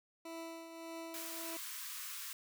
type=tone with tremolo; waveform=20% pulse; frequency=329.6 Hz; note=E4; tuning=in tune; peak=-38 dBFS; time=0.25-1.57 s; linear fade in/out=5 ms; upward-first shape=triangle; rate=1.7 Hz; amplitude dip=55%
type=high-pass noise; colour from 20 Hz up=white; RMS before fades=-45 dBFS; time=1.14-2.33 s; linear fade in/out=2 ms; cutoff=990 Hz; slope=96 dB/octave
effects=none